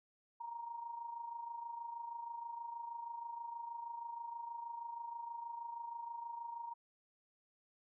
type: tone with amplitude modulation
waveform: sine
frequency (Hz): 936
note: A#5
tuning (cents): +7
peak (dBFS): -40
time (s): 0.4-6.74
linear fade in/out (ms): 10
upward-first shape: sine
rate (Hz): 26.3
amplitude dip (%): 60
effects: none